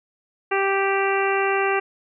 harmonic tone, 391.6 Hz, G4, 2 cents flat, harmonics 1 / 2 / 3 / 4 / 5 / 6 / 7, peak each -22 / -25 / -27 / -28 / -29 / -30 / -30 dBFS, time 0.51-1.8 s, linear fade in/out 10 ms, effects none

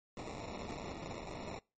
white noise with sample-and-hold, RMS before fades -44 dBFS, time 0.17-1.59 s, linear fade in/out 2 ms, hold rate 1575 Hz, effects noise-tail reverb RT60 0.3 s tail -25 dB re dry + MP3 32 kbps

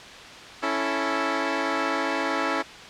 10% pulse chord, A major, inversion first, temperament equal, 277.2 / 329.6 / 440 Hz, C#4 / E4 / A4, 0 / 0 / 0 cents, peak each -19 / -19 / -22 dBFS, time 0.62-2.63 s, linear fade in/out 20 ms, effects white hiss -41 dBFS RMS until 2.89 s + low-pass 4000 Hz 12 dB/octave

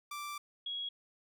sawtooth / sine tone pair in turn, 1173 / 3318 Hz, D6 / G#7, -2 / -2 cents, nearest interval octave + tritone, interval 1800 cents, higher second, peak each -36 / -36 dBFS, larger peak neither, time 0.11-0.38 / 0.66-0.89 s, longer first, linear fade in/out 5 ms, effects none

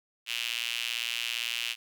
sawtooth tone with high-pass filter, 117.7 Hz, A#2, 17 cents sharp, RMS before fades -33 dBFS, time 0.26-1.76 s, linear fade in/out 50 ms, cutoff 2800 Hz, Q 4.3, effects none

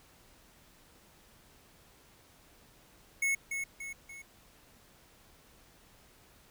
square tone with echo, 2193 Hz, C#7, 19 cents flat, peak -28 dBFS, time 3.22-3.35 s, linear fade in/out 5 ms, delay 290 ms, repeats 3, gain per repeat -6 dB, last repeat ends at 4.22 s, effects pink hiss -61 dBFS RMS until 6.5 s

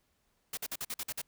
white noise bursts, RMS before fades -37 dBFS, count 8, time 0.53-1.217 s, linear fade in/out 5 ms, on 43 ms, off 49 ms, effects pink hiss -75 dBFS RMS until 1.27 s

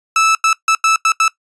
30% pulse tone bursts at uneven times, 1312 Hz, E6, 9 cents flat, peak -7 dBFS, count 6, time 0.16-0.35 / 0.44-0.53 / 0.68-0.75 / 0.84-0.96 / 1.05-1.12 / 1.2-1.28 s, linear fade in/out 2 ms, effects noise-tail reverb RT60 0.1 s tail -19 dB re dry + resampled to 22050 Hz

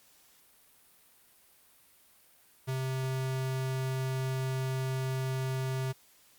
square tone, 131.3 Hz, C3, 6 cents sharp, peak -31 dBFS, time 2.67-5.93 s, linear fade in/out 20 ms, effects white hiss -62 dBFS RMS until 6.38 s + Opus 48 kbps

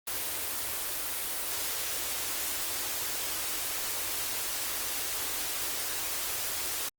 white band-stop noise, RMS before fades -33 dBFS, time 0.07-6.89 s, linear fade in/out 5 ms, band 120 to 260 Hz, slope 48 dB/octave, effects Opus 24 kbps

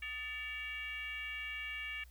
sine tone with frequency modulation, 2277 Hz, C#7, 46 cents sharp, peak -39 dBFS, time 0.02-2.04 s, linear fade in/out 5 ms, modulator 517 Hz, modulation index 1.1, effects added 60 Hz sine -54 dBFS peak until 2.1 s + white hiss -68 dBFS RMS until 2.1 s

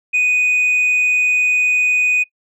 sine tone, 2487 Hz, D#7, 1 cent flat, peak -10 dBFS, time 0.13-2.24 s, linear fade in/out 20 ms, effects noise-tail reverb RT60 0.1 s tail -20 dB re dry + tanh soft clip ceiling -11 dBFS

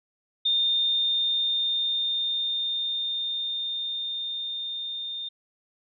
sine tone with level ramp, 3631 Hz, A#7, 46 cents flat, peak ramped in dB -20 to -31 dBFS, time 0.45-5.29 s, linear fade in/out 10 ms, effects none

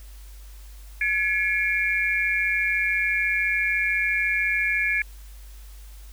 sine tone cluster, 1697 / 2179 / 2365 Hz, G#6 / C#7 / D7, +37 / -30 / +12 cents, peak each -25 dBFS, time 1.01-5.02 s, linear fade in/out 2 ms, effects added 50 Hz sine -40 dBFS peak until 6.12 s + white hiss -53 dBFS RMS until 6.12 s

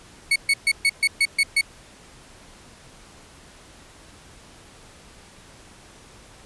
35% pulse tone bursts, 2217 Hz, C#7, in tune, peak -14 dBFS, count 8, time 0.31-1.612 s, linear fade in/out 5 ms, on 49 ms, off 130 ms, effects pink hiss -48 dBFS RMS until 6.45 s + resampled to 24000 Hz

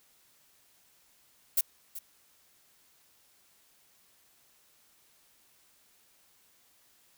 violet noise with echo, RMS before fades -25 dBFS, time 1.57-1.61 s, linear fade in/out 5 ms, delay 380 ms, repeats 1, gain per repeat -15 dB, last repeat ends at 1.99 s, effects white hiss -65 dBFS RMS until 7.17 s

